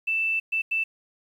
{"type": "tone bursts at uneven times", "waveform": "sine", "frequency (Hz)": 2653, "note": "E7", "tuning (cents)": 10, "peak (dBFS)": -22, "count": 3, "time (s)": [[0.07, 0.4], [0.52, 0.62], [0.71, 0.84]], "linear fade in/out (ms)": 10, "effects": ["9-bit"]}